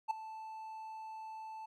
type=tone with ADSR envelope; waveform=triangle; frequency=879 Hz; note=A5; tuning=2 cents flat; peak=-26 dBFS; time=0.08-1.66 s; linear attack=27 ms; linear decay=7 ms; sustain=-16 dB; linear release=9 ms; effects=none